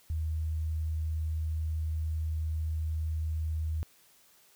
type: tone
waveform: sine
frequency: 78.9 Hz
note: D#2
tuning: 25 cents sharp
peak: -29 dBFS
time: 0.1-3.83 s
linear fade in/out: 0 ms
effects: white hiss -62 dBFS RMS until 4.55 s